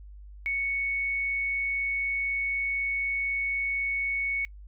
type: tone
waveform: sine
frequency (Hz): 2219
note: C#7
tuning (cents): +1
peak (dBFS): -26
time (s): 0.46-4.45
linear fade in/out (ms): 0
effects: noise-tail reverb RT60 0.1 s tail -26 dB re dry + added 50 Hz sine -43 dBFS peak until 4.67 s